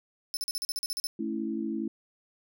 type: tone bursts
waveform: sawtooth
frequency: 5274 Hz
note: E8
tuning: in tune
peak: -27 dBFS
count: 11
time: 0.34-1.069 s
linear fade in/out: 0 ms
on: 29 ms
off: 41 ms
type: chord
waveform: sine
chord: A major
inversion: none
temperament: equal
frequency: 220 / 277.2 / 329.6 Hz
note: A3 / C#4 / E4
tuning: 0 / 0 / 0 cents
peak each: -33 / -36 / -33 dBFS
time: 1.19-1.88 s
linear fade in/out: 5 ms
effects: none